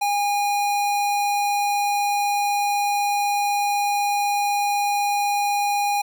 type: tone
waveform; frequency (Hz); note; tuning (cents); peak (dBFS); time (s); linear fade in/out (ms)
square; 816; G#5; -31; -20; 0.01-6.02; 10
effects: none